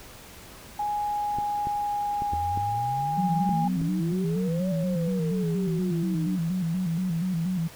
sine tone with pitch glide, 830.6 to 817.3 Hz, G#5 to G#5, 0 to -28 cents, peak -25 dBFS, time 0.79-3.68 s, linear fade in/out 5 ms, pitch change -28 cents, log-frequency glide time 0.92-2.8 s
clicks, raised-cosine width 3 ms, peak -22 dBFS, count 7, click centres 1.386 / 1.671 / 2.221 / 2.335 / 2.575 / 3.492 / 3.816 s
sine exponential two-way sweep, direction up then down, 77.7 to 580 to 291.5 Hz, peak -31 dBFS, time 2.32-6.36 s, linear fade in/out 10 ms, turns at 4.7 s
sine tone with vibrato, 174.61 Hz, F3, in tune, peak -24 dBFS, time 3.17-7.68 s, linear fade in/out 10 ms, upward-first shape square, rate 4.2 Hz, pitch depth 100 cents each way
effects pink hiss -46 dBFS RMS until 7.75 s

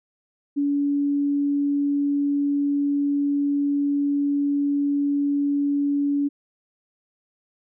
sine tone, 285 Hz, C#4, 48 cents sharp, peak -19 dBFS, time 0.56-6.29 s, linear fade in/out 20 ms, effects none

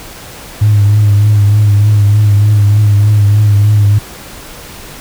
sine tone with vibrato, 103.83 Hz, G#2, in tune, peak -3 dBFS, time 0.61-3.99 s, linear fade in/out 10 ms, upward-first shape triangle, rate 3.3 Hz, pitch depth 46 cents each way, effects tanh soft clip ceiling -1 dBFS + pink hiss -30 dBFS RMS until 5 s

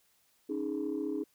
sine chord, C# suspended second, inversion none, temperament just, 277.2 / 311.8 / 415.8 Hz, C#4 / D#4 / G#4, 0 / +4 / +2 cents, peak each -36 / -34 / -36 dBFS, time 0.49-1.24 s, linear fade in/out 10 ms, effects tanh soft clip ceiling -25 dBFS + white hiss -70 dBFS RMS until 1.34 s

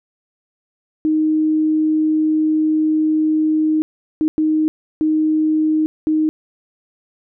sine tone bursts at uneven times, 311.1 Hz, D#4, in tune, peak -13 dBFS, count 5, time 1.05-3.82 / 4.21-4.28 / 4.38-4.68 / 5.01-5.86 / 6.07-6.29 s, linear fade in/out 0 ms, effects none

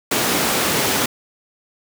pink high-pass noise, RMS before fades -19 dBFS, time 0.11-1.06 s, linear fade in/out 5 ms, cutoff 190 Hz, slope 12 dB/octave, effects none

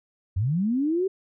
sine linear sweep, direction up, 84 to 392.2 Hz, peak -21 dBFS, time 0.36-1.08 s, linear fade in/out 10 ms, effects none

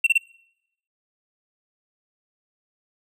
triangle tone bursts, 2720 Hz, F7, 46 cents flat, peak -12 dBFS, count 3, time 0.04-0.179 s, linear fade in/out 5 ms, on 27 ms, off 29 ms, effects noise-tail reverb RT60 0.8 s tail -24 dB re dry

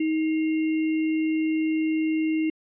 sine tone with sample-and-hold, 315.3 Hz, D#4, 23 cents sharp, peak -21 dBFS, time 0-2.5 s, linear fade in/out 5 ms, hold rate 2450 Hz, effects resampled to 8000 Hz

